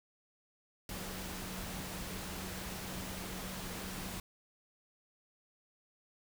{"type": "tone in noise", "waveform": "sine", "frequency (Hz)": 186.6, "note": "F#3", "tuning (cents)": 15, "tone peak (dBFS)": -47, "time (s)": [0.89, 4.2], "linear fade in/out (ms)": 2, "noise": "pink", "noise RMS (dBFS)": -43, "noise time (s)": [0.89, 4.2], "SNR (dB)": -7, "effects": []}